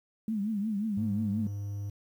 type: tone with vibrato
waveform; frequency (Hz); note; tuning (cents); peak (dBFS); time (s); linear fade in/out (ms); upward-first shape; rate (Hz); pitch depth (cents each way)
sine; 210.3; G#3; +22; -28; 0.28-1.47; 2; triangle; 5.6; 140
type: tone with pitch glide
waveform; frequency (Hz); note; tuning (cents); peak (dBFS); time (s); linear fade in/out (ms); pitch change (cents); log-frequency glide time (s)
triangle; 103.83 to 101.34; G#2 to G#2; 0 to -42; -31; 0.97-1.9; 5; -42; 1.09-1.52
effects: 10-bit